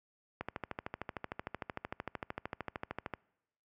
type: click train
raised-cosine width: 0.5 ms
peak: -22 dBFS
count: 37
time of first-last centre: 0.41-3.137 s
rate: 13.2 Hz
effects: noise-tail reverb RT60 0.9 s tail -26 dB re dry + high-pass 60 Hz 12 dB/octave